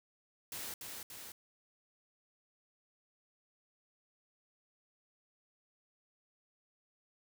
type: noise with echo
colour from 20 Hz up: white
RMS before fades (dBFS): -43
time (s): 0.52-0.74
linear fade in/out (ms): 2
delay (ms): 290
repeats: 2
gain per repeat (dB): -3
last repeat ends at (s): 1.32
effects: none